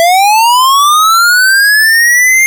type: linear sweep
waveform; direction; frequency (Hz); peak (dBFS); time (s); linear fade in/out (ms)
square; up; 659.3 to 2126; -5; 0-2.46; 0
effects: none